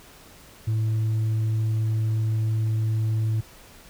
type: tone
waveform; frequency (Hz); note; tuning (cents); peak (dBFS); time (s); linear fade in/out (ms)
sine; 110; A2; 0; -18; 0.67-3.41; 10
effects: tanh soft clip ceiling -20 dBFS + pink hiss -49 dBFS RMS until 3.89 s